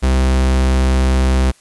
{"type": "tone", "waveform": "45% pulse", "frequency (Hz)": 65, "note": "C2", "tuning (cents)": -11, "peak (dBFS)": -11, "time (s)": [0.02, 1.52], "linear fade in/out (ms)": 20, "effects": ["white hiss -50 dBFS RMS until 1.6 s", "resampled to 24000 Hz"]}